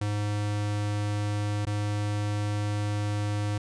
square tone with dropouts, 103.83 Hz, G#2, in tune, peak -27 dBFS, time 0.01-3.58 s, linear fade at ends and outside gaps 5 ms, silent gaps 1.653-1.668 s, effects resampled to 22050 Hz

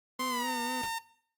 30% pulse tone with vibrato, 246.9 Hz, B3, in tune, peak -34 dBFS, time 0.19-0.82 s, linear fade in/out 5 ms, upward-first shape sine, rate 4.1 Hz, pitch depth 55 cents each way
sawtooth tone with pitch glide, 1046.5 to 911 Hz, C6 to A#5, 0 to -40 cents, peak -28 dBFS, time 0.19-0.99 s, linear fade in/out 10 ms, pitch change -240 cents, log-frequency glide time 0.29-0.51 s
pink noise with exponential decay, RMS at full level -38 dBFS, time 0.83-0.96 s, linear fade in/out 2 ms, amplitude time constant 28 ms
effects noise-tail reverb RT60 0.6 s tail -18 dB re dry + Opus 48 kbps

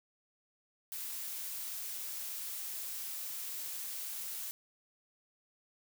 blue noise, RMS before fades -41 dBFS, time 0.92-4.51 s, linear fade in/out 0 ms, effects none

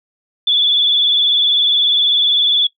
sine tone with vibrato, 3443 Hz, A7, 38 cents flat, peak -10 dBFS, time 0.47-2.67 s, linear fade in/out 5 ms, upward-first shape triangle, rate 20 Hz, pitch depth 62 cents each way, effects noise-tail reverb RT60 0.1 s tail -20 dB re dry

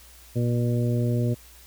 harmonic tone, 120 Hz, B2, 49 cents flat, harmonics 1 / 2 / 3 / 4 / 5, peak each -22 / -28 / -32 / -34 / -36 dBFS, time 0.35-1.35 s, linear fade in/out 20 ms, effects added 60 Hz sine -51 dBFS peak until 1.66 s + white hiss -51 dBFS RMS until 1.66 s

